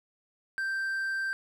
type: tone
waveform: triangle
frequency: 1568 Hz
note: G6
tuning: in tune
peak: -27 dBFS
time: 0.58-1.33 s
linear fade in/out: 0 ms
effects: none